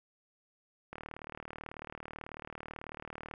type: click train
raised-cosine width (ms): 0.5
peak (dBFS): -27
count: 93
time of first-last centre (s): 0.93-3.338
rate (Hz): 38.2
effects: none